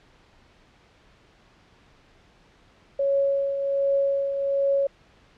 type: tone with tremolo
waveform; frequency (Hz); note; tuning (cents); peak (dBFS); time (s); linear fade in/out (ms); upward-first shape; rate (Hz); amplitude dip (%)
sine; 554.4; C#5; 0; -18; 2.99-4.87; 5; triangle; 1.3; 55
effects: pink hiss -57 dBFS RMS until 5.37 s + low-pass 4000 Hz 12 dB/octave

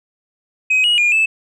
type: tone with pitch steps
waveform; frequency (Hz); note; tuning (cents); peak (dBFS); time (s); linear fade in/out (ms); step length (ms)
sine; 2527 / 2897 / 2422 / 2625; D#7 / F#7 / D#7 / E7; +26 / -37 / -47 / -8; -9; 0.7-1.26; 10; 140
effects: tanh soft clip ceiling -10 dBFS

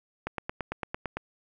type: click train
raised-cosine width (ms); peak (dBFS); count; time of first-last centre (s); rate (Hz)
0.5; -16; 9; 0.27-1.17; 8.89
effects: none

